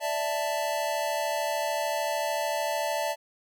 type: chord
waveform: square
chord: D suspended second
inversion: none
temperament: just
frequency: 587.3 / 660.7 / 881 Hz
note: D5 / E5 / A5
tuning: 0 / +4 / +2 cents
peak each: -32 dBFS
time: 0-3.16 s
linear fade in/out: 50 ms
effects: none